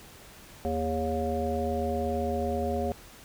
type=harmonic tone with a mistuned harmonic; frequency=79 Hz; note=D#2; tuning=27 cents sharp; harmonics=1 / 3 / 5 / 7 / 9; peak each=-33 / -33 / -33 / -33 / -33 dBFS; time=0.65-2.92 s; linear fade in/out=0 ms; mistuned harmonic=5; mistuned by=+52 cents; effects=pink hiss -50 dBFS RMS until 3.24 s